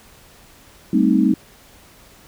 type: chord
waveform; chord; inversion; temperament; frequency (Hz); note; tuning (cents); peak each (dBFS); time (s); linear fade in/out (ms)
sine; A half-diminished seventh; third; equal with one note detuned; 196 / 222.6 / 261.6 / 311.1; G3 / A3 / C4 / Eb4; 0 / +20 / 0 / 0; -18; 0.93-1.34; 5
effects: pink hiss -48 dBFS RMS until 2.27 s